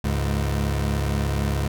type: tone pair together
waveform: 25% pulse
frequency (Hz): 70.28 / 103.6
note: C#2 / G#2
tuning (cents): +24 / -4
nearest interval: perfect fifth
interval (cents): 672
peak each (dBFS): -19 / -23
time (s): 0.04-1.68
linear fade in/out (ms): 5
effects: none